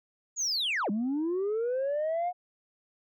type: linear two-way sweep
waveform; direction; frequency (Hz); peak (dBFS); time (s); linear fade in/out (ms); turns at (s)
sine; down then up; 6910 to 196 to 727; -25; 0.36-2.33; 50; 0.9
effects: tanh soft clip ceiling -25 dBFS